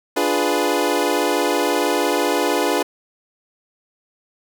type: chord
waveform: 25% pulse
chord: D diminished seventh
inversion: none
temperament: equal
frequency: 293.7 / 349.2 / 415.3 / 493.9 Hz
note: D4 / F4 / Ab4 / Cb5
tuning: 0 / 0 / 0 / 0 cents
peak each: -19 dBFS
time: 0.16-2.83 s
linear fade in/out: 10 ms
effects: none